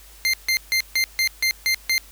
25% pulse tone bursts, 2093 Hz, C7, in tune, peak -14 dBFS, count 8, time 0.25-1.98 s, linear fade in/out 0 ms, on 85 ms, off 150 ms, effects added 50 Hz sine -47 dBFS peak until 2.11 s + white hiss -48 dBFS RMS until 2.11 s

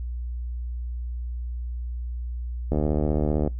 click train, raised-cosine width 2 ms, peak -11 dBFS, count 58, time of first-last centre 2.72-3.475 s, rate 75.5 Hz, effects noise-tail reverb RT60 0.2 s tail -23 dB re dry + added 60 Hz sine -28 dBFS peak until 3.59 s

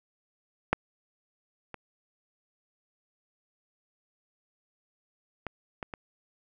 clicks, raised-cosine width 0.5 ms, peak -7 / -24 / -19 / -20 / -22 dBFS, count 5, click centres 0.73 / 1.743 / 5.467 / 5.828 / 5.938 s, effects none

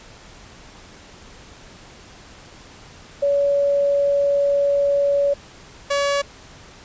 sine / sawtooth tone pair in turn, 566 / 566 Hz, C#5 / C#5, +36 / +36 cents, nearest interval unison, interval 0 cents, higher neither, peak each -15 / -14 dBFS, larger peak second, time 3.22-5.34 / 5.9-6.22 s, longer first, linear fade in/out 10 ms, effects pink hiss -44 dBFS RMS until 6.84 s + resampled to 16000 Hz

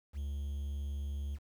triangle tone, 70.8 Hz, C#2, 37 cents sharp, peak -33 dBFS, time 0.13-1.39 s, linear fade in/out 50 ms, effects 10-bit

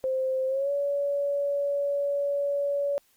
sine tone with pitch glide, 523.3 to 567.4 Hz, C5 to C#5, 0 to +40 cents, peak -24 dBFS, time 0.04-2.98 s, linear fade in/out 0 ms, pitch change +140 cents, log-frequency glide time 0.47-0.71 s, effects white hiss -65 dBFS RMS until 3.16 s + Opus 48 kbps

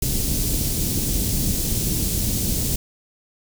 pink band-stop noise, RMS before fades -22 dBFS, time 0.02-2.76 s, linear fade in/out 5 ms, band 260 to 5900 Hz, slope 12 dB/octave, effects none

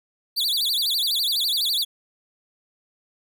45% pulse tone with vibrato, 3972 Hz, B7, 9 cents sharp, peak -20 dBFS, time 0.36-1.85 s, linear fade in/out 20 ms, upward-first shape sine, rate 12 Hz, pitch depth 300 cents each way, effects none

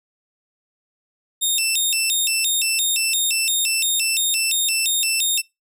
15% pulse tone with vibrato, 3136 Hz, G7, in tune, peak -11 dBFS, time 1.41-5.42 s, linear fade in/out 20 ms, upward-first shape square, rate 2.9 Hz, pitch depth 280 cents each way, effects noise-tail reverb RT60 0.2 s tail -24 dB re dry

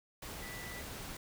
sine tone in noise, 1975.5 Hz, B6, in tune, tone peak -47 dBFS, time 0.42-0.81 s, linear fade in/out 5 ms, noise pink, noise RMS -45 dBFS, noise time 0.22-1.17 s, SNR -5 dB, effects none

